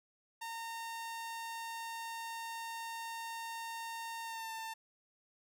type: tone with pitch glide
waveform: sawtooth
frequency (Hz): 916 to 896.1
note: A#5 to A5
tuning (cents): -31 to +31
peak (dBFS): -37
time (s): 0.41-4.74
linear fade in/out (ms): 10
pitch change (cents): -38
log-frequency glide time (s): 4.23-4.51
effects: none